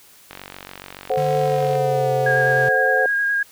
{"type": "click train", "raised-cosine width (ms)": 0.3, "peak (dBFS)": -18, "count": 69, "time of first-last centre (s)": [0.31, 1.754], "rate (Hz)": 47.1}
{"type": "chord", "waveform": "sine", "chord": "F# diminished", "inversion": "first", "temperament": "equal", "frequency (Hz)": [440, 523.3, 740], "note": ["A4", "C5", "F#5"], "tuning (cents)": [0, 0, 0], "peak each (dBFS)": [-24, -20, -22], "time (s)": [1.1, 3.06], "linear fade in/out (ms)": 2}
{"type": "tone with pitch glide", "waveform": "square", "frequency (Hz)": [148, 132.62], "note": ["D3", "C3"], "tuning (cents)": [14, 24], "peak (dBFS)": -25, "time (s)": [1.17, 2.69], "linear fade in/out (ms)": 5, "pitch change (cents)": -190, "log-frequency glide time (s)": [1.39, 2.12]}
{"type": "tone with vibrato", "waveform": "sine", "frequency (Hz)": 1632, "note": "G#6", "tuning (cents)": -31, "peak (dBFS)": -17, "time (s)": [2.26, 3.43], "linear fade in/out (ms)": 5, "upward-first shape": "square", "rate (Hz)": 9.7, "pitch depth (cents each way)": 15}
{"effects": ["white hiss -49 dBFS RMS until 3.51 s"]}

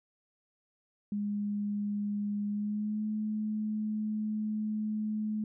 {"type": "tone with pitch glide", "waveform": "sine", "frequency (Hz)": [205.6, 214.1], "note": ["G#3", "A3"], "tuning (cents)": [-17, -47], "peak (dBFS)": -30, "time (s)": [1.12, 5.44], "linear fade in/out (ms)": 2, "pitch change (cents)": 70, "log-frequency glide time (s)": [2.48, 3.05], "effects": []}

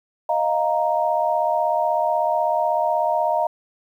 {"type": "chord", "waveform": "sine", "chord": "Eb suspended second", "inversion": "none", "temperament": "equal", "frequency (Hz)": [622.3, 698.5, 932.3], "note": ["Eb5", "F5", "Bb5"], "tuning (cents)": [0, 0, 0], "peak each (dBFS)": -22, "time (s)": [0.29, 3.47], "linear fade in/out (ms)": 5, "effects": ["9-bit"]}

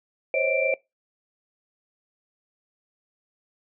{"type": "tone cluster", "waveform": "sine", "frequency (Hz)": [520, 548, 636, 2353], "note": ["C5", "C#5", "D#5", "D7"], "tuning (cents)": [-11, -20, 38, 3], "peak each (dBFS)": [-27, -25, -28, -26], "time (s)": [0.34, 0.74], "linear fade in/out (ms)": 2, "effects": ["noise-tail reverb RT60 0.2 s tail -22 dB re dry"]}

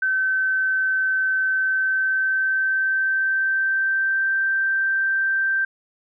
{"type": "tone with pitch glide", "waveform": "sine", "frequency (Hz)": [1535, 1566.3], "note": ["G6", "G6"], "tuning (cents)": [-37, -2], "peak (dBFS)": -18, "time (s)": [0.02, 5.65], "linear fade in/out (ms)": 5, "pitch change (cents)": 35, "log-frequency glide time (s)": [1.44, 4.36], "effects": []}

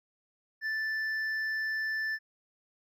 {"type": "tone with hard clipping", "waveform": "sine", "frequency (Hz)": 1760, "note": "A6", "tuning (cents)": 0, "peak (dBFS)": -31, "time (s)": [0.61, 2.19], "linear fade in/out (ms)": 50, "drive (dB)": 4, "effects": []}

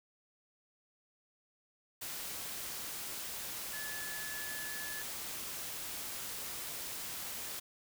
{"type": "tone in noise", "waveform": "sine", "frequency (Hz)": 1720, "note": "A6", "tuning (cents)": -40, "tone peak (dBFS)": -43, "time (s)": [3.73, 5.03], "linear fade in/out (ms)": 10, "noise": "white", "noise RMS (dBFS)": -42, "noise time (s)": [2.01, 7.6], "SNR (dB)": -4, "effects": []}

